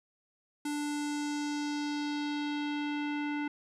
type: tone with low-pass filter sweep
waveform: square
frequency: 293.7 Hz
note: D4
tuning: in tune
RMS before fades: -34 dBFS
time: 0.65-3.48 s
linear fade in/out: 5 ms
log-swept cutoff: 9900 to 2200 Hz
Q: 1.9
effects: none